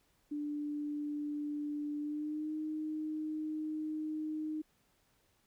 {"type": "tone with pitch glide", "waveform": "sine", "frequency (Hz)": [294.7, 309.2], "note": ["D4", "D#4"], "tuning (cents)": [6, -11], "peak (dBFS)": -35, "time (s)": [0.31, 4.62], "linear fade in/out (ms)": 10, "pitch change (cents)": 83, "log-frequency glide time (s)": [1.99, 2.54], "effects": ["pink hiss -73 dBFS RMS until 5.46 s"]}